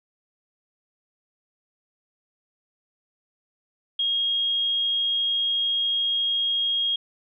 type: tone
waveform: sine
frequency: 3263 Hz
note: G#7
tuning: 31 cents flat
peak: -21 dBFS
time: 3.99-6.96 s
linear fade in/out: 5 ms
effects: none